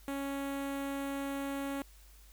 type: tone with notch filter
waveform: sawtooth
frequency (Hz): 277.2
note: C#4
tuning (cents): 0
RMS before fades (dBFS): -37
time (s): 0.08-1.82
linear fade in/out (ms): 0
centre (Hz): 5000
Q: 1.1
effects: added 50 Hz sine -55 dBFS peak until 2.32 s + white hiss -62 dBFS RMS until 2.32 s